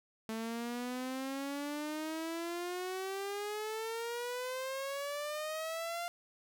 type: exponential sweep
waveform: sawtooth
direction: up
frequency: 220.4 to 698.5 Hz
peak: -33 dBFS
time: 0.29-6.08 s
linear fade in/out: 0 ms
effects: none